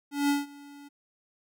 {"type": "tone with ADSR envelope", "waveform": "square", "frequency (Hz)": 285.4, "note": "D4", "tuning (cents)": -49, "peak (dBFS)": -22, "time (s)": [0.11, 0.89], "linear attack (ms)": 180, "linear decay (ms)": 170, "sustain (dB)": -24, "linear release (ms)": 17, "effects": []}